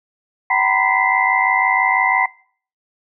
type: tone cluster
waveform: sine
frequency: 762 / 941 / 1007 / 1976 / 2076 Hz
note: G5 / A#5 / B5 / B6 / C7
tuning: -49 / +16 / +33 / 0 / -14 cents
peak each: -20 dBFS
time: 0.5-2.26 s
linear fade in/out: 5 ms
effects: noise-tail reverb RT60 0.5 s tail -23 dB re dry